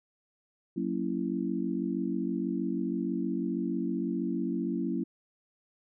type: chord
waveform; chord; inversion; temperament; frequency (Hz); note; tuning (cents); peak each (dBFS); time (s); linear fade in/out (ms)
sine; F# dominant seventh; none; just; 185 / 231.2 / 277.5 / 333; F#3 / A#3 / C#4 / E4; 0 / -14 / +2 / +18; -34; 0.76-5.04; 10
effects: none